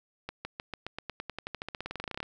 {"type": "accelerating click train", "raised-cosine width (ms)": 0.3, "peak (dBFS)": -20, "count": 27, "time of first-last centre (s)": [0.29, 2.229], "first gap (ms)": 160, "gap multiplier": 0.93, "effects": []}